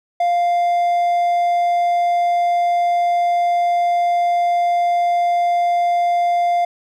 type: tone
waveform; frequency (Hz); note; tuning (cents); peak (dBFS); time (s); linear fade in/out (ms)
triangle; 698.5; F5; 0; -12; 0.2-6.65; 5
effects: none